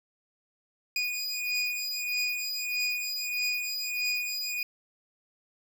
25% pulse beating tone pair, 2465 / 2466.6 Hz, D#7 / D#7, -17 / -16 cents, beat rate 1.6 Hz, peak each -28 dBFS, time 0.96-4.63 s, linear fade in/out 2 ms, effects none

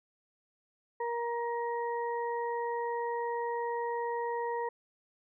harmonic tone, 471.4 Hz, A#4, 19 cents sharp, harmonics 1 / 2 / 4, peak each -34 / -34 / -44 dBFS, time 1-4.69 s, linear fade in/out 5 ms, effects none

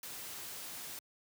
white noise, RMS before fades -45 dBFS, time 0.03-0.99 s, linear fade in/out 2 ms, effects high-pass 80 Hz 12 dB/octave

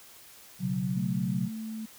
sine chord, B suspended second, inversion none, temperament just, 123.47 / 138.9 / 185.21 Hz, B2 / C#3 / F#3, 0 / +4 / +2 cents, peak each -35 / -33 / -29 dBFS, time 0.59-1.5 s, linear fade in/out 50 ms
sine tone with pitch glide, 219.2 to 220.6 Hz, A3 to A3, -6 to +5 cents, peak -34 dBFS, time 0.96-1.86 s, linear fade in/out 10 ms, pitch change +11 cents, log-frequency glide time 1.32-1.41 s
effects white hiss -52 dBFS RMS until 1.98 s

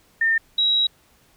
sine tone pair in turn, 1811 / 3857 Hz, A6 / B7, +49 / -42 cents, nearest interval octave + minor second, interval 1309 cents, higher second, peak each -16 dBFS, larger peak neither, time 0.21-0.38 / 0.58-0.87 s, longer second, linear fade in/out 5 ms, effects pink hiss -58 dBFS RMS until 1.36 s

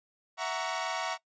sawtooth chord, F# dominant seventh, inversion third, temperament equal with one note detuned, 659.3 / 740 / 932.3 / 1121.6 Hz, E5 / F#5 / A#5 / C#6, 0 / 0 / 0 / +20 cents, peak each -33 dBFS, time 0.37-1.18 s, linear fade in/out 50 ms, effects noise-tail reverb RT60 0.1 s tail -20 dB re dry + resampled to 16000 Hz

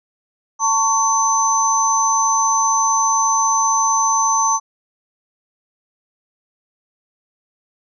sine tone cluster, 896 / 1111 / 6120 Hz, A5 / C#6 / G8, +31 / +4 / -42 cents, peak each -18 dBFS, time 0.59-4.6 s, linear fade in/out 50 ms, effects none

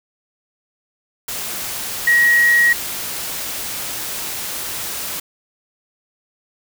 sine tone in noise, 1900 Hz, A#6, 33 cents sharp, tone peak -10 dBFS, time 2.07-2.73 s, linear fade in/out 5 ms, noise white, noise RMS -26 dBFS, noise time 1.28-5.2 s, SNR +13 dB, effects none

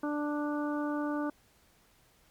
harmonic tone, 294.9 Hz, D4, 7 cents sharp, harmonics 1 / 2 / 3 / 4 / 5, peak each -31 / -38 / -41 / -41 / -43 dBFS, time 0.03-1.3 s, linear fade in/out 5 ms, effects pink hiss -65 dBFS RMS until 2.3 s + MP3 96 kbps

